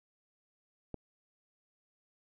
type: click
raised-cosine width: 2 ms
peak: -26 dBFS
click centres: 0.943 s
effects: none